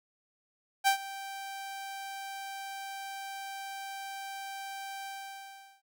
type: tone with ADSR envelope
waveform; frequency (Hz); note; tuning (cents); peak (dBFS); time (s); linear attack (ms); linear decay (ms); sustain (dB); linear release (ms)
sawtooth; 783; G5; -2; -17; 0.84-5.82; 33; 98; -18; 760
effects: none